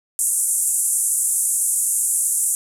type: band-pass noise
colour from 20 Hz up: pink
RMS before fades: -20 dBFS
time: 0.19-2.55 s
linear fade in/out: 0 ms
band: 7800 to 11000 Hz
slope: 48 dB/octave
effects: none